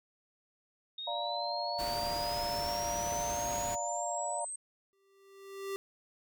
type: exponential sweep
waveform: sine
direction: up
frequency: 3693 to 8372 Hz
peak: -38 dBFS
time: 0.98-4.56 s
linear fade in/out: 5 ms
type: chord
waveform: sine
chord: Bb major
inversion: first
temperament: equal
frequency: 587.3 / 698.5 / 932.3 Hz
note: D5 / F5 / Bb5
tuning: 0 / 0 / 0 cents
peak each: -39 / -37 / -38 dBFS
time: 1.07-4.45 s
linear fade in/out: 5 ms
type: noise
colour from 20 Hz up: pink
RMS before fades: -41 dBFS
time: 1.78-3.76 s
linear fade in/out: 20 ms
type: tone with exponential growth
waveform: square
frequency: 392 Hz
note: G4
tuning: in tune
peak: -34 dBFS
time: 4.93-5.76 s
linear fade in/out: 0 ms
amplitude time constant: 180 ms
effects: none